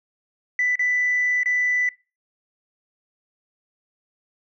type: tone with dropouts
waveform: sine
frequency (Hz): 1986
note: B6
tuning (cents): +9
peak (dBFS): -17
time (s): 0.59-1.89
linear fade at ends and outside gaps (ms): 2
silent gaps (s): 0.756-0.793 / 1.433-1.458
effects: noise-tail reverb RT60 0.3 s tail -23 dB re dry + tanh soft clip ceiling -14 dBFS